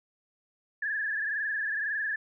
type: tone with frequency modulation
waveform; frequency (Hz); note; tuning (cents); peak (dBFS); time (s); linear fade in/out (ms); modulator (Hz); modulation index
sine; 1707; G#6; +47; -28; 0.82-2.16; 5; 21.9; 3.4
effects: none